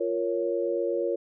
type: chord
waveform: sine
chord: Bb minor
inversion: second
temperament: equal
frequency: 349.2 / 466.2 / 554.4 Hz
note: F4 / Bb4 / Db5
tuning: 0 / 0 / 0 cents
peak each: -29 dBFS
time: 0-1.16 s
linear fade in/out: 10 ms
effects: none